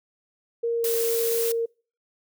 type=tone with pitch glide; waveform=sine; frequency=466.2 to 461.1 Hz; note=A#4 to A#4; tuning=0 to -19 cents; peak=-22 dBFS; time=0.63-1.66 s; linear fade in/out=10 ms; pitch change=-19 cents; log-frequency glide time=0.76-0.89 s
type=noise; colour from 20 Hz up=blue; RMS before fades=-29 dBFS; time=0.84-1.52 s; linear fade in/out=2 ms
effects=noise-tail reverb RT60 0.4 s tail -26 dB re dry